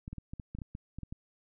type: clicks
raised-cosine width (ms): 5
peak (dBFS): -28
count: 12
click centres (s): 0.079 / 0.13 / 0.183 / 0.335 / 0.398 / 0.55 / 0.587 / 0.618 / 0.751 / 0.986 / 1.033 / 1.125
effects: none